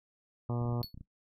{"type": "harmonic tone", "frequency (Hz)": 120, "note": "B2", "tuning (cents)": -49, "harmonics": [1, 2, 3, 4, 5, 6, 7, 8, 9, 10], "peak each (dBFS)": [-32, -38, -42, -44, -46, -48, -49, -50, -51, -52], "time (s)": [0.49, 0.82], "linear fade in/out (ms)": 5}
{"type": "clicks", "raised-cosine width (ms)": 5, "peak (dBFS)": -35, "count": 9, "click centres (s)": [0.617, 0.654, 0.692, 0.726, 0.81, 0.844, 0.944, 0.976, 1.01]}
{"type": "tone with exponential decay", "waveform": "square", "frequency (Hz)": 4412, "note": "C#8", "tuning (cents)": -9, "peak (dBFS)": -35, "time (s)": [0.83, 0.94], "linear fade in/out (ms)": 0, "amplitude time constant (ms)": 22}
{"effects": ["noise-tail reverb RT60 0.1 s tail -17 dB re dry"]}